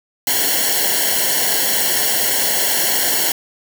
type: noise with comb filter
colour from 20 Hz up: white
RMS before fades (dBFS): -17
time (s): 0.27-3.32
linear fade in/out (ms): 2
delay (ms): 0.81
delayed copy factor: -0.9
effects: none